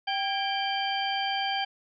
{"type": "harmonic tone with a mistuned harmonic", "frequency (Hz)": 784, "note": "G5", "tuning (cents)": 0, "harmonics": [1, 2, 3, 4, 6], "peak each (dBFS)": [-29, -35, -36, -32, -38], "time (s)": [0.07, 1.65], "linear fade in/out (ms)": 10, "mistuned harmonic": 2, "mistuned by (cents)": 63, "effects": []}